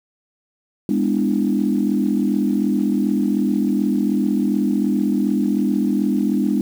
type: chord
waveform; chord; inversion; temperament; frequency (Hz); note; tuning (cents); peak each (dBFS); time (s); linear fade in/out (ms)
sine; E dominant seventh; first; equal with one note detuned; 204.2 / 246.9 / 293.7 / 329.6; G#3 / B3 / D4 / E4; -29 / 0 / 0 / 0; -19 / -21 / -21 / -25; 0.89-6.61; 2
effects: tanh soft clip ceiling -6 dBFS + 7-bit